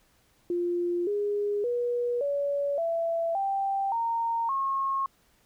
sine tone with pitch steps, 349.6 / 411 / 483.1 / 567.9 / 667.6 / 784.8 / 922.6 / 1084.6 Hz, F4 / G#4 / B4 / C#5 / E5 / G5 / A#5 / C#6, +2 / -18 / -38 / +42 / +22 / +2 / -18 / -38 cents, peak -25 dBFS, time 0.5-5.06 s, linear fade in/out 2 ms, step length 570 ms, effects pink hiss -65 dBFS RMS until 5.45 s

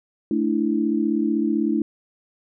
sine chord, A suspended fourth, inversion none, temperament equal, 220 / 293.7 / 329.6 Hz, A3 / D4 / E4, 0 / 0 / 0 cents, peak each -23 dBFS, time 0.31-1.82 s, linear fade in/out 2 ms, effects none

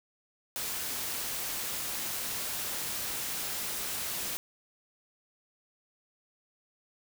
white noise, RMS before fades -35 dBFS, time 0.56-4.37 s, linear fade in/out 0 ms, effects none

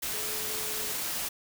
sine tone in noise, 430 Hz, A4, 40 cents flat, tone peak -43 dBFS, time 0.13-0.92 s, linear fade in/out 10 ms, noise white, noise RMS -33 dBFS, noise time 0.02-1.29 s, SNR -13 dB, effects none

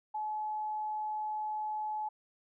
sine tone, 855 Hz, A5, 50 cents flat, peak -33 dBFS, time 0.14-2.09 s, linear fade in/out 10 ms, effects none

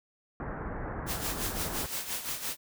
pink low-pass noise, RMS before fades -37 dBFS, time 0.4-1.86 s, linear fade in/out 0 ms, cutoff 1800 Hz, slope 48 dB/octave
white noise with tremolo, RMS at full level -33 dBFS, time 1.06-2.57 s, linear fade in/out 50 ms, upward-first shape sine, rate 5.8 Hz, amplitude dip 65%
effects none

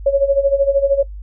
sine tone with tremolo, 554.4 Hz, C#5, in tune, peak -8 dBFS, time 0.06-1.03 s, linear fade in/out 5 ms, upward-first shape sine, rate 13 Hz, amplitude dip 80%, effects noise-tail reverb RT60 0.1 s tail -20 dB re dry + added 50 Hz sine -28 dBFS peak until 1.22 s

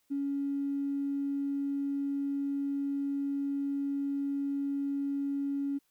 triangle tone with tanh clipping, 280 Hz, C#4, 18 cents sharp, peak -29 dBFS, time 0.1-5.79 s, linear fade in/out 20 ms, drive 2 dB, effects white hiss -74 dBFS RMS until 5.9 s

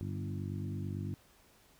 harmonic tone with a mistuned harmonic, 49 Hz, G1, in tune, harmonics 2 / 3 / 4 / 5 / 6 / 7, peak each -38 / -42 / -44 / -46 / -48 / -49 dBFS, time 0.01-1.14 s, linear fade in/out 0 ms, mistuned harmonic 4, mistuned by -19 cents, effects pink hiss -64 dBFS RMS until 1.79 s

